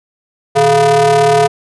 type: ring-modulated tone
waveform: square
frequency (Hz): 135.9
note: C#3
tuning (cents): -34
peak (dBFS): -5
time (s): 0.55-1.48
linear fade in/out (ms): 20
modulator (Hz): 562
effects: resampled to 24000 Hz